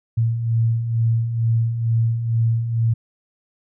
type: beating tone pair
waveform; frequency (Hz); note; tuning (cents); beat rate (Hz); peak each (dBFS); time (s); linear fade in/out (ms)
sine; 112.9 / 115.1; A2 / A#2; +45 / -22; 2.2; -25 / -17; 0.17-2.94; 10
effects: none